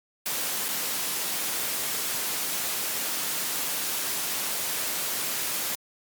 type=noise with dropouts; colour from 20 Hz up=white; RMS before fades=-29 dBFS; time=0.26-5.75 s; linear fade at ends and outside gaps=0 ms; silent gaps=0.683-0.688 s; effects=high-pass 150 Hz 12 dB/octave + Opus 48 kbps